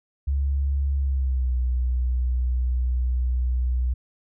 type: tone with pitch glide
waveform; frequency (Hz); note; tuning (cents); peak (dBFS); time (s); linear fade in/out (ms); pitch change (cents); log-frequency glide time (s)
sine; 69.3 to 62.1; C#2 to B1; 0 to +10; -20; 0.27-3.94; 10; -190; 0.96-1.55
effects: none